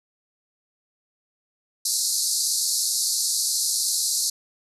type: band-pass noise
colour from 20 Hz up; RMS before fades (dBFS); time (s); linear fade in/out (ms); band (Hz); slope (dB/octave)
pink; -24; 1.85-4.3; 5; 4100 to 12000; 96
effects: none